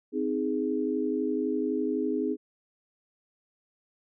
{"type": "chord", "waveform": "sine", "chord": "Ab major", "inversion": "first", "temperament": "just", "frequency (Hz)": [259.6, 311.5, 415.3], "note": ["C4", "Eb4", "Ab4"], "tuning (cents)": [-13, 2, 0], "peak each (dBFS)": -30, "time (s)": [0.12, 2.37], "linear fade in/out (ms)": 50, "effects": []}